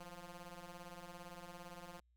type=ring-modulated tone; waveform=10% pulse; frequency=174.61 Hz; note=F3; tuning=in tune; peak=-39 dBFS; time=0-2 s; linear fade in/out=5 ms; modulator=358 Hz; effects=added 60 Hz sine -70 dBFS peak until 2.16 s